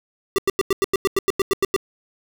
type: tone bursts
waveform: square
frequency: 390.2 Hz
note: G4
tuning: 8 cents flat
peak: -16 dBFS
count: 13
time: 0.36-1.763 s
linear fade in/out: 0 ms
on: 23 ms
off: 92 ms
effects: none